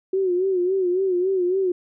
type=tone with vibrato; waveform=sine; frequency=370 Hz; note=F#4; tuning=in tune; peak=-18 dBFS; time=0.13-1.72 s; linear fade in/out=5 ms; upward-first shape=sine; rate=3.6 Hz; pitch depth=84 cents each way; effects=none